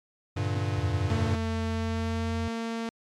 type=chord; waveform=square; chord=G minor; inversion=none; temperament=equal with one note detuned; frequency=98 / 116.54 / 144.14 Hz; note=G2 / Bb2 / D3; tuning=0 / 0 / -32 cents; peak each=-29 / -33 / -35 dBFS; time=0.36-1.36 s; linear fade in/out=10 ms
type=tone with exponential decay; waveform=sine; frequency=256.4 Hz; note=C4; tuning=35 cents flat; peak=-32 dBFS; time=0.56-0.64 s; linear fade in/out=0 ms; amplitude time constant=16 ms
type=tone; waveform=sine; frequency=87.2 Hz; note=F2; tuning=2 cents flat; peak=-29 dBFS; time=0.78-2.48 s; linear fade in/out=0 ms
type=tone with pitch glide; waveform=sawtooth; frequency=224.3 to 228.5 Hz; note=A3 to A#3; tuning=+34 to -34 cents; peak=-26 dBFS; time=1.1-2.89 s; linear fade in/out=0 ms; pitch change=+32 cents; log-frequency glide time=1.74-2.4 s
effects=low-pass 6000 Hz 12 dB/octave + MP3 96 kbps